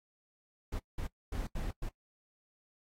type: noise bursts at uneven times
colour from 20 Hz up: brown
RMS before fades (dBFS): -36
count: 5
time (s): 0.72-0.79 / 0.98-1.07 / 1.32-1.47 / 1.55-1.71 / 1.82-1.89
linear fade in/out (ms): 5
effects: noise-tail reverb RT60 0.1 s tail -21 dB re dry + AAC 48 kbps